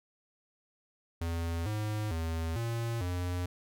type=tone with pitch steps; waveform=square; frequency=83.8 / 106.6 / 81.8 / 116.1 / 89.2 Hz; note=E2 / G#2 / E2 / A#2 / F2; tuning=+29 / +46 / -13 / -7 / +37 cents; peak=-32 dBFS; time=1.21-3.46 s; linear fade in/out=5 ms; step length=450 ms; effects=none